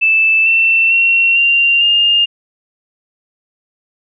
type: tone with pitch steps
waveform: sine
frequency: 2637 / 2682 / 2727 / 2773 / 2820 Hz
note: E7 / E7 / F7 / F7 / F7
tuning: 0 / +29 / -42 / -13 / +16 cents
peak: -8 dBFS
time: 0.01-2.26 s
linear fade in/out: 20 ms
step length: 450 ms
effects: none